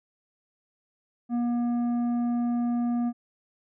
sine tone with tanh clipping, 239.3 Hz, A#3, 46 cents sharp, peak -25 dBFS, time 1.29-3.13 s, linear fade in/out 50 ms, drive 8 dB, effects none

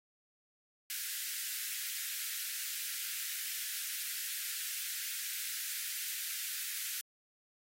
white high-pass noise, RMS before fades -39 dBFS, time 0.9-7.01 s, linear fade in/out 0 ms, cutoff 1500 Hz, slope 48 dB/octave, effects AAC 48 kbps

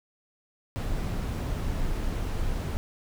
brown noise, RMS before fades -29 dBFS, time 0.76-2.77 s, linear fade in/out 0 ms, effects none

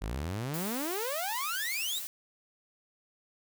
sawtooth exponential sweep, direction up, 47.5 to 4026 Hz, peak -29 dBFS, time 0.01-2 s, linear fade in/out 20 ms
blue noise, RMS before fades -39 dBFS, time 0.54-2.07 s, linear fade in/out 0 ms
effects none

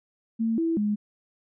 sine tone with pitch steps, 225.9 / 329.4 / 208.7 Hz, A3 / E4 / G#3, +46 / -1 / +9 cents, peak -22 dBFS, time 0.39-0.96 s, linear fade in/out 20 ms, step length 190 ms, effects none

